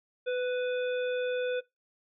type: harmonic tone with a mistuned harmonic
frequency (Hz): 499.5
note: B4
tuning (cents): +20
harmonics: 1 / 3 / 5 / 7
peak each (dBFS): -28 / -38 / -44 / -45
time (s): 0.26-1.61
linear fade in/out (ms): 20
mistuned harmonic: 3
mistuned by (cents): -18
effects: noise-tail reverb RT60 0.2 s tail -21 dB re dry